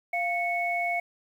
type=tone pair together; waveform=sine; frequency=696 / 2210 Hz; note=F5 / C#7; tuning=-6 / -6 cents; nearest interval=octave + minor sixth; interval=2000 cents; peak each=-28 dBFS; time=0.13-1 s; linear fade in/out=5 ms; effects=9-bit